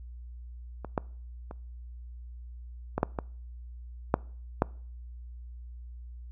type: clicks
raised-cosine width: 1 ms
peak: -23 / -12 / -26 / -14 / -9 / -16 / -7 / -8 dBFS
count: 8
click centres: 0.847 / 0.978 / 1.511 / 2.98 / 3.031 / 3.188 / 4.141 / 4.621 s
effects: noise-tail reverb RT60 0.5 s tail -24 dB re dry + added 60 Hz sine -41 dBFS peak until 6.31 s